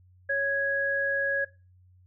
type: tone pair together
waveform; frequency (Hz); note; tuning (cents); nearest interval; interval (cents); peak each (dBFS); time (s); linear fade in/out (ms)
sine; 554.4 / 1661.2; C#5 / G#6; 0 / 0; octave + perfect fifth; 1900; -30 / -25; 0.29-1.45; 10
effects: noise-tail reverb RT60 0.3 s tail -19 dB re dry + added 91 Hz sine -55 dBFS peak until 2.06 s